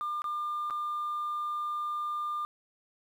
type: tone with dropouts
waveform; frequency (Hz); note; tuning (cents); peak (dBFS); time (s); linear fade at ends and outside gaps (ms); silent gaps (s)
sine; 1200; D6; +37; -29; 0.01-2.45; 0; 0.219-0.242 / 0.7-0.707
effects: tanh soft clip ceiling -28 dBFS + 10-bit